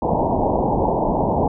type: low-pass noise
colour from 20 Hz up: white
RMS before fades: -19 dBFS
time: 0.02-1.48 s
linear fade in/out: 5 ms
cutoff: 950 Hz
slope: 96 dB/octave
effects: none